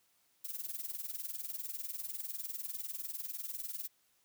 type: noise with tremolo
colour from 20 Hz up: violet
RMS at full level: -38 dBFS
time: 0.44-3.88 s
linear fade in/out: 10 ms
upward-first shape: triangle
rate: 20 Hz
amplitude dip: 90%
effects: white hiss -73 dBFS RMS until 4.24 s + high-pass 60 Hz 12 dB/octave